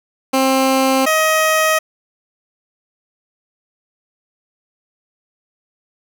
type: tone pair in turn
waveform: 15% pulse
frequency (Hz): 265.1 / 630.5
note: C4 / D#5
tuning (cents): +23 / +23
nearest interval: octave + minor third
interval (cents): 1500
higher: second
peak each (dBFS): -6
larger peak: neither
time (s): 0.33-1.06 / 1.06-1.79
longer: neither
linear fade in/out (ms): 10
effects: none